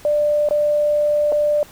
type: tone with dropouts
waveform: sine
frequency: 593 Hz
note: D5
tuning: 17 cents sharp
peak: -14 dBFS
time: 0.05-1.63 s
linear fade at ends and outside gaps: 1 ms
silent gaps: 0.488-0.509 / 1.32-1.324 s
effects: pink hiss -44 dBFS RMS until 1.71 s